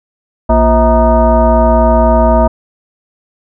sine tone with frequency modulation, 350.1 Hz, F4, 4 cents sharp, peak -5 dBFS, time 0.49-2.48 s, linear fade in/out 10 ms, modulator 292 Hz, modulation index 2.1, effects none

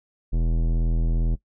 sine tone with tanh clipping, 41.2 Hz, E1, in tune, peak -21 dBFS, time 0.32-1.36 s, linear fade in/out 20 ms, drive 17 dB, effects noise-tail reverb RT60 0.1 s tail -18 dB re dry

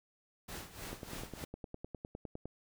pink noise with tremolo, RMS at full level -44 dBFS, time 0.48-1.45 s, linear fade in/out 10 ms, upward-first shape sine, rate 3.3 Hz, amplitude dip 75%
click train, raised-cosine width 2 ms, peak -29 dBFS, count 16, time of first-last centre 0.93-2.456 s, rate 9.83 Hz
effects none

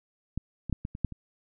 clicks, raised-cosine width 5 ms, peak -18 / -22 / -14 / -21 / -26 / -13 / -27 dBFS, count 7, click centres 0.376 / 0.697 / 0.727 / 0.851 / 0.951 / 1.047 / 1.123 s, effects none

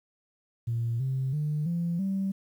sine tone with pitch steps, 116.54 / 132.33 / 150.26 / 170.62 / 193.74 Hz, A#2 / C3 / D3 / F3 / G3, 0 / +20 / +40 / -40 / -20 cents, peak -25 dBFS, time 0.67-2.32 s, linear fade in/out 10 ms, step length 330 ms, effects tanh soft clip ceiling -22 dBFS + 10-bit

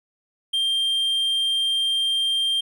triangle tone, 3180 Hz, G7, 24 cents sharp, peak -18 dBFS, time 0.53-2.61 s, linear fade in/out 10 ms, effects none

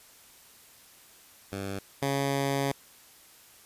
10% pulse tone pair in turn, 98 / 138.59 Hz, G2 / C#3, 0 / 0 cents, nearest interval tritone, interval 600 cents, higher second, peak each -25 / -18 dBFS, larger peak second, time 1.52-1.79 / 2.02-2.72 s, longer second, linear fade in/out 5 ms, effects white hiss -55 dBFS RMS until 3.65 s + resampled to 32000 Hz

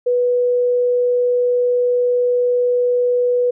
sine tone, 491.1 Hz, B4, 10 cents flat, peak -13 dBFS, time 0.06-3.51 s, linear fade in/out 10 ms, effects none

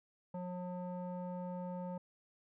square tone with low-pass filter, 180 Hz, F#3, 47 cents flat, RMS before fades -42 dBFS, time 0.34-1.98 s, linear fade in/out 5 ms, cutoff 760 Hz, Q 6.3, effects none

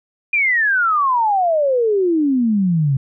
sine exponential sweep, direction down, 2447 to 130.81 Hz, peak -13 dBFS, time 0.33-2.97 s, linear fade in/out 5 ms, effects none

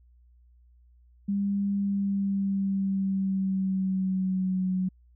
sine tone with pitch glide, 200 to 185.53 Hz, G3 to F#3, +35 to +5 cents, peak -24 dBFS, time 1.28-4.89 s, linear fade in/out 10 ms, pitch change -130 cents, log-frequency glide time 1.75-4.71 s, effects added 60 Hz sine -55 dBFS peak until 5.15 s

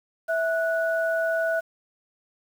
sine tone pair together, 656 / 1472.7 Hz, E5 / F#6, -9 / -9 cents, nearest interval octave + major second, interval 1400 cents, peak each -23 / -27 dBFS, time 0.28-1.61 s, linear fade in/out 20 ms, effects 8-bit

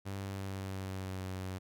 sawtooth tone with pitch glide, 98 to 93.63 Hz, G2 to F#2, 0 to +21 cents, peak -34 dBFS, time 0.05-1.59 s, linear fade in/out 20 ms, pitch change -79 cents, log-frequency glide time 0.22-1.29 s, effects none

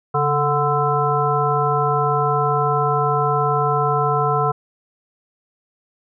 harmonic tone with a mistuned harmonic, 146.83 Hz, D3, in tune, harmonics 1 / 3 / 5 / 7 / 9, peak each -22 / -22 / -22 / -22 / -22 dBFS, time 0.14-4.52 s, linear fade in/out 10 ms, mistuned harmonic 1, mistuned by -74 cents, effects none

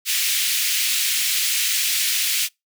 pink high-pass noise, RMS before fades -21 dBFS, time 0.05-2.49 s, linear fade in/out 50 ms, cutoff 2300 Hz, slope 24 dB/octave, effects noise-tail reverb RT60 0.2 s tail -26 dB re dry

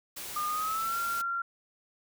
white noise, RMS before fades -40 dBFS, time 0.16-1.22 s, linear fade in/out 10 ms
sine tone with pitch glide, 1214 to 1378.5 Hz, D#6 to F6, -43 to -23 cents, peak -29 dBFS, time 0.36-1.42 s, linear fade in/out 5 ms, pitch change +220 cents, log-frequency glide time 0.47-0.98 s
effects none

